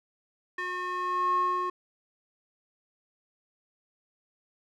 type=tone with band-pass filter sweep; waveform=square; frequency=362.1 Hz; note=F#4; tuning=37 cents flat; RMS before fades=-29 dBFS; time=0.58-1.7 s; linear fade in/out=5 ms; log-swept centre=1600 to 910 Hz; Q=5.6; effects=none